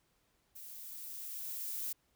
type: noise with level ramp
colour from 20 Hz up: violet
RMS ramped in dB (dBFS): -50 to -38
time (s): 0.55-1.93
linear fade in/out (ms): 10
effects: pink hiss -75 dBFS RMS until 2.15 s